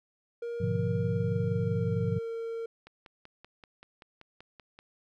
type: tone with pitch glide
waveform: triangle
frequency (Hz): 470.6 to 457.7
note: A#4 to A#4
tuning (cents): +16 to -32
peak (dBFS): -31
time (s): 0.42-2.66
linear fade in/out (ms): 5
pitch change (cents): -48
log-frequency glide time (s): 0.97-2.3
type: chord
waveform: sine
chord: G# diminished seventh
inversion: none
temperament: equal with one note detuned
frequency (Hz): 103.83 / 123.47 / 148.45 / 174.61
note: G#2 / B2 / D3 / F3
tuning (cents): 0 / 0 / +19 / 0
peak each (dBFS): -31 / -33 / -36 / -32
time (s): 0.6-2.19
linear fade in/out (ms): 10
type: click train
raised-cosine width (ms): 0.3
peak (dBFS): -33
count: 11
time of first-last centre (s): 2.87-4.789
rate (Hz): 5.21
effects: none